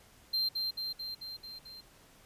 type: tone with echo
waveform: triangle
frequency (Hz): 4156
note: C8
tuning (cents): -12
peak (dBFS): -27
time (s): 0.33-0.49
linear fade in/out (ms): 10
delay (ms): 220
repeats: 6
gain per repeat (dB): -3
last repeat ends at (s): 1.81
effects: pink hiss -60 dBFS RMS until 2.25 s + resampled to 32000 Hz